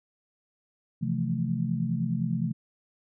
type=chord; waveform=sine; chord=F major seventh; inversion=second; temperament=equal; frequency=130.81 / 164.81 / 174.61 / 220 Hz; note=C3 / E3 / F3 / A3; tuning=0 / 0 / 0 / 0 cents; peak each=-31 dBFS; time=1.01-2.53 s; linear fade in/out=20 ms; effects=none